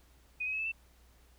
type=tone with pitch steps; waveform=sine; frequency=2489 / 2533 / 2577 / 2622 / 2668 Hz; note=D#7 / D#7 / E7 / E7 / E7; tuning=0 / +30 / -40 / -10 / +20 cents; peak=-32 dBFS; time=0.4-0.72 s; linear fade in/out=10 ms; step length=64 ms; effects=added 60 Hz sine -61 dBFS peak until 1.38 s + pink hiss -66 dBFS RMS until 1.38 s